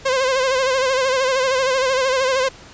sawtooth tone with vibrato, 523.3 Hz, C5, in tune, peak -12 dBFS, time 0.05-2.49 s, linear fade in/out 10 ms, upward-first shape sine, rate 13 Hz, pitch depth 65 cents each way, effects pink hiss -42 dBFS RMS until 2.73 s + resampled to 16000 Hz

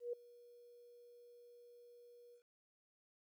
sine tone with ADSR envelope, 480.8 Hz, B4, 46 cents flat, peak -37 dBFS, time 0-2.43 s, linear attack 130 ms, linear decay 6 ms, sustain -22 dB, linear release 90 ms, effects 13-bit

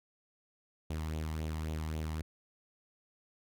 sawtooth tone with flanger, 78.4 Hz, D#2, 14 cents sharp, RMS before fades -37 dBFS, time 0.9-2.22 s, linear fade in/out 5 ms, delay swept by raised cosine 0.29 to 1.03 ms, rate 3.7 Hz, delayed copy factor +0.55, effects none

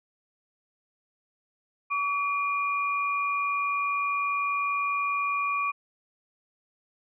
sine tone pair together, 1139.7 / 2415 Hz, C#6 / D7, +48 / +48 cents, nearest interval octave + minor second, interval 1300 cents, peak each -26 / -30 dBFS, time 1.9-5.72 s, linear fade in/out 20 ms, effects none

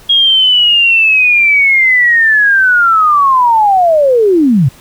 sine linear sweep, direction down, 3287 to 116.54 Hz, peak -5 dBFS, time 0.09-4.69 s, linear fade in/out 10 ms, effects pink hiss -40 dBFS RMS until 4.8 s

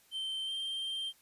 triangle tone with pitch glide, 3112 to 3159 Hz, G7 to G7, -13 to +13 cents, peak -33 dBFS, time 0.11-1.13 s, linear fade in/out 50 ms, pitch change +26 cents, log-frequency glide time 0.46-0.51 s, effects white hiss -65 dBFS RMS until 1.21 s + resampled to 32000 Hz

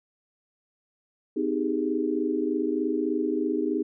sine chord, Ab major seventh, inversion first, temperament equal with one note detuned, 255.5 / 311.1 / 392 / 415.3 Hz, C4 / Eb4 / G4 / Ab4, -41 / 0 / 0 / 0 cents, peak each -30 / -27 / -30 / -31 dBFS, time 1.36-3.83 s, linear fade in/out 10 ms, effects none

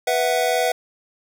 square chord, B suspended fourth, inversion none, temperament just, 493.9 / 658.5 / 740.8 Hz, B4 / E5 / F#5, 0 / -2 / +2 cents, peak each -23 dBFS, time 0.07-0.72 s, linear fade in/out 5 ms, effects none

